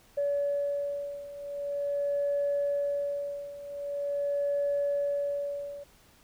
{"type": "beating tone pair", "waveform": "sine", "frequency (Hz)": [570, 570.44], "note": ["C#5", "C#5"], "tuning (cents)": [48, 49], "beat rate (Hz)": 0.44, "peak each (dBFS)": [-32, -29], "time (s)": [0.17, 5.84], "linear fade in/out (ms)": 10, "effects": ["tanh soft clip ceiling -21 dBFS", "pink hiss -60 dBFS RMS until 6.23 s"]}